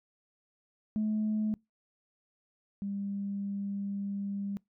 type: tone pair in turn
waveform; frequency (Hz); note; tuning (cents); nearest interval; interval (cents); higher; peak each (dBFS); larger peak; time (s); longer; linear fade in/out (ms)
sine; 214.7 / 199.63; A3 / G3; -42 / +32; minor second; 126; first; -26 / -32; first; 0.96-1.54 / 2.82-4.57; second; 0
effects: noise-tail reverb RT60 0.2 s tail -26 dB re dry + tanh soft clip ceiling -24 dBFS